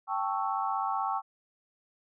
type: chord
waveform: sine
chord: A dominant seventh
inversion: third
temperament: equal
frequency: 784 / 880 / 1108.7 / 1318.5 Hz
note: G5 / A5 / C#6 / E6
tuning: 0 / 0 / 0 / 0 cents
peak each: -32 / -34 / -33 / -36 dBFS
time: 0.07-1.22 s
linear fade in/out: 50 ms
effects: none